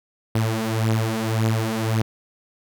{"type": "beating tone pair", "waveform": "sawtooth", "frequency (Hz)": [110.3, 112.1], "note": ["A2", "A2"], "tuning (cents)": [5, 33], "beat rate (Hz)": 1.8, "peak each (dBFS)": [-20, -18], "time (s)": [0.35, 2.02], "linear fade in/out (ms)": 5, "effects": []}